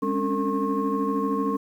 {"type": "tone cluster", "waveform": "sine", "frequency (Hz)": [204, 270.6, 283.6, 451.3, 1080], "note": ["G#3", "C#4", "C#4", "A4", "C#6"], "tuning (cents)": [-31, -42, 40, 44, -45], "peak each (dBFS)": -28, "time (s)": [0.02, 1.57], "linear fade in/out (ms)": 10, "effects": ["tanh soft clip ceiling -14 dBFS", "9-bit"]}